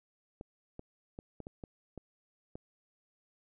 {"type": "clicks", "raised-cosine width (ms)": 2, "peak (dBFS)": -30, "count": 8, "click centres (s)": [0.411, 0.794, 1.189, 1.403, 1.469, 1.638, 1.977, 2.555], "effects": []}